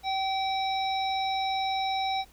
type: harmonic tone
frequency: 770 Hz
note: G5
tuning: 31 cents flat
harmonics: 1 / 3 / 5 / 7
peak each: -27 / -37 / -34 / -42 dBFS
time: 0.03-2.25 s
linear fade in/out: 50 ms
effects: added 60 Hz sine -57 dBFS peak until 2.32 s + pink hiss -58 dBFS RMS until 2.32 s